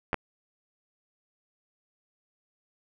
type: clicks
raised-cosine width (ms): 0.5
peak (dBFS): -12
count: 2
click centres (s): 0.131 / 0.143
effects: none

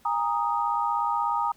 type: chord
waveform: sine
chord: Ab suspended second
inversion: none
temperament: equal with one note detuned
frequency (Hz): 815.9 / 932.3 / 1244.5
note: Ab5 / Bb5 / Eb6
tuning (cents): -31 / 0 / 0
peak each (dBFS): -29 / -26 / -28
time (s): 0.05-1.52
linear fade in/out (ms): 5
effects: pink hiss -59 dBFS RMS until 1.56 s

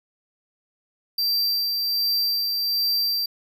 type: tone with tremolo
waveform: square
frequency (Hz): 4699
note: D8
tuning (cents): 0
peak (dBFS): -20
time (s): 1.18-3.26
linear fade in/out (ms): 5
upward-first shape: sine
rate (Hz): 1.3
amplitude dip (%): 30
effects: 10-bit

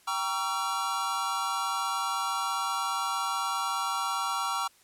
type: chord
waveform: square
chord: G diminished seventh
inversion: none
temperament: just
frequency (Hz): 784 / 940.8 / 1128.9 / 1354.7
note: G5 / Bb5 / Db6 / Fb6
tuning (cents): 0 / +16 / +31 / +47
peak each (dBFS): -37 / -35 / -34 / -33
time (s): 0.07-4.68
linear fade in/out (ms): 10
effects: white hiss -61 dBFS RMS until 4.83 s + low-pass 12000 Hz 12 dB/octave

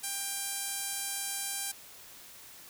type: tone with band-pass filter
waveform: sawtooth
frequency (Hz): 793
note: G5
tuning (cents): +20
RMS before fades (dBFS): -36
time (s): 0.03-1.72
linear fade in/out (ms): 10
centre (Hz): 10000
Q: 1.4
effects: white hiss -51 dBFS RMS until 2.69 s

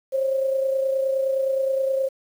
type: tone pair together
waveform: sine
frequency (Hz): 533 / 562.6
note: C5 / C#5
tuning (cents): +32 / +26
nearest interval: minor second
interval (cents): 94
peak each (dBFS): -20 / -30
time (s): 0.12-2.09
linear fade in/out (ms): 20
effects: 8-bit

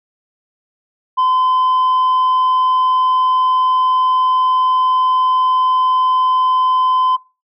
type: tone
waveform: sine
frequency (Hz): 1023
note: C6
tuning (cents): -39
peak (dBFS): -8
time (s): 1.17-7.17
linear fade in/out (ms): 20
effects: noise-tail reverb RT60 0.3 s tail -24 dB re dry + tanh soft clip ceiling -10 dBFS

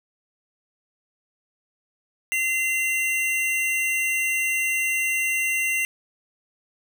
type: tone pair together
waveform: square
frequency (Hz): 2060 / 2750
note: C7 / F7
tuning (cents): -28 / -27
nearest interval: perfect fourth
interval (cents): 501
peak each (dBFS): -25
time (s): 2.32-5.85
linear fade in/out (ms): 0
effects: none

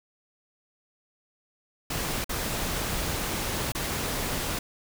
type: noise with dropouts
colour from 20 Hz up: pink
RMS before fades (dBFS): -30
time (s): 1.9-4.59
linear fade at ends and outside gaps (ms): 5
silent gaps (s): 2.244-2.293 / 3.721-3.749
effects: none

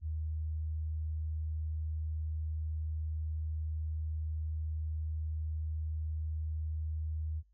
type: tone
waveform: sine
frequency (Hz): 78.2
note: D#2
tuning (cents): +9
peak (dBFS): -33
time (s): 0.01-7.43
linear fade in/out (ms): 50
effects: added 52 Hz sine -64 dBFS peak until 7.53 s

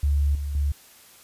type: tone with level steps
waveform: sine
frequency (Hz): 71.7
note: D2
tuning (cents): -41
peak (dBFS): -18 / -26 / -20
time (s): 0.03-0.72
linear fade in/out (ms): 5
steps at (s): 0.35 / 0.55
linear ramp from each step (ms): 2
effects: white hiss -51 dBFS RMS until 1.23 s + resampled to 32000 Hz

